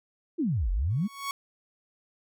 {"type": "exponential two-way sweep", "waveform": "sine", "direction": "down then up", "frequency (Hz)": [371.4, 41.68, 228.4], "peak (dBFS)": -24, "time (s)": [0.38, 1.08], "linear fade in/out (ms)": 20, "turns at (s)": 0.71}
{"type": "tone with exponential growth", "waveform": "sawtooth", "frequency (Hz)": 1112, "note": "C#6", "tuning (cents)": 5, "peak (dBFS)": -24, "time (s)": [0.9, 1.31], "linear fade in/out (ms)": 1, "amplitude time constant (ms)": 88}
{"effects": []}